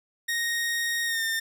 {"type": "tone with pitch glide", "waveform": "sawtooth", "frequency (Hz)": [1864.7, 1809.5], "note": ["A#6", "A6"], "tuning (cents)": [0, 48], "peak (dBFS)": -22, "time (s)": [0.28, 1.4], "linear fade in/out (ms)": 10, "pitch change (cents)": -52, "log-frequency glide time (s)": [1.06, 1.23], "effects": []}